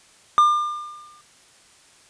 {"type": "tone with exponential decay", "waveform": "triangle", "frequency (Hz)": 1200, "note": "D6", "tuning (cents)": 37, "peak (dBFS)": -8, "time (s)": [0.38, 1.21], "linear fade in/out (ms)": 0, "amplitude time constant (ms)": 180, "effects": ["white hiss -53 dBFS RMS until 2.09 s", "resampled to 22050 Hz"]}